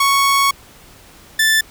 sawtooth tone pair in turn, 1109 / 1760.4 Hz, C#6 / A6, 0 / 0 cents, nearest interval minor sixth, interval 800 cents, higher second, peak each -8 dBFS, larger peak neither, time 0-0.51 / 1.39-1.61 s, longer first, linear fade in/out 5 ms, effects pink hiss -44 dBFS RMS until 1.7 s

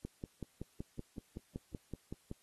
click train, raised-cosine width 3 ms, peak -28 dBFS, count 13, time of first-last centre 0.05-2.314 s, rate 5.3 Hz, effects white hiss -70 dBFS RMS until 2.42 s + AAC 32 kbps

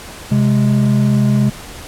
triangle tone pair together, 130.81 / 207.6 Hz, C3 / G#3, 0 / 0 cents, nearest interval minor sixth, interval 800 cents, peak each -11 dBFS, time 0.31-1.5 s, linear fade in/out 10 ms, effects pink hiss -33 dBFS RMS until 1.87 s + low-pass 12000 Hz 12 dB/octave

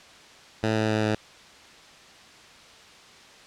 10% pulse tone with pitch steps, 110 / 109.18 / 108.36 / 107.55 Hz, A2 / A2 / A2 / A2, 0 / -13 / -26 / -39 cents, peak -14 dBFS, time 0.63-1.15 s, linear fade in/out 5 ms, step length 130 ms, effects white hiss -49 dBFS RMS until 3.46 s + low-pass 5000 Hz 12 dB/octave

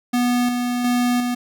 square tone with tremolo, 244.7 Hz, B3, 16 cents flat, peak -17 dBFS, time 0.13-1.35 s, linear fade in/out 10 ms, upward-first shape square, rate 1.4 Hz, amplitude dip 35%, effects none

